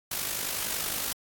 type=noise with amplitude modulation; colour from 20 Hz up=white; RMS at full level=-29 dBFS; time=0.11-1.13 s; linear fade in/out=5 ms; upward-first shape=sine; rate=50.7 Hz; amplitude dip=50%; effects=AAC 64 kbps